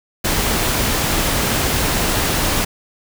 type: noise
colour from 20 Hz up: pink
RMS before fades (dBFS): -18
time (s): 0.24-2.65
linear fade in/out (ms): 10
effects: none